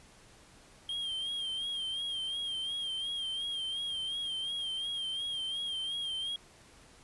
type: tone with vibrato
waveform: triangle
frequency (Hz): 3200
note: G7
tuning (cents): +35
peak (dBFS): -32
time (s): 0.89-6.36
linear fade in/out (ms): 2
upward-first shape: sine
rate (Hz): 2.8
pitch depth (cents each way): 55
effects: pink hiss -58 dBFS RMS until 7.03 s + resampled to 24000 Hz